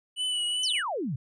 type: tone with vibrato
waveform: square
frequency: 2960 Hz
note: F#7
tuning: in tune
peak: -27 dBFS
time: 0.16-0.83 s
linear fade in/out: 50 ms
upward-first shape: triangle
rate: 2.6 Hz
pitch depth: 36 cents each way
type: exponential sweep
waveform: sine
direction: down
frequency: 6340 to 114.8 Hz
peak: -28 dBFS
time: 0.63-1.16 s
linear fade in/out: 5 ms
effects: resampled to 22050 Hz